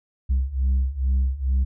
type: beating tone pair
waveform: sine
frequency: 64.4 / 66.7 Hz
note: C2 / C2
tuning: -27 / +34 cents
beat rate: 2.3 Hz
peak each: -21 / -19 dBFS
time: 0.29-1.65 s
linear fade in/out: 20 ms
effects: tanh soft clip ceiling -16 dBFS